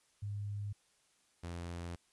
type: tone pair in turn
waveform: sine / sawtooth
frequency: 102.3 / 86.05 Hz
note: G#2 / F2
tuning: -26 / -25 cents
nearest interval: minor third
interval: 299 cents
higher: first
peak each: -37 / -37 dBFS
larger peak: neither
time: 0.22-0.73 / 1.43-1.96 s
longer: second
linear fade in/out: 10 ms
effects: white hiss -72 dBFS RMS until 2.12 s + resampled to 24000 Hz